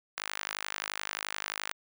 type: tone with high-pass filter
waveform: sawtooth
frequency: 51.5 Hz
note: G#1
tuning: 14 cents flat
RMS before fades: -38 dBFS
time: 0.17-1.73 s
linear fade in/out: 5 ms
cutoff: 1500 Hz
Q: 1.1
effects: none